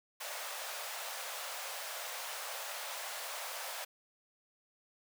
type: high-pass noise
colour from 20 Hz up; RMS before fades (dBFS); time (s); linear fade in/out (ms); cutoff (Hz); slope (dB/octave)
pink; -42; 0.2-3.85; 10; 540; 48
effects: none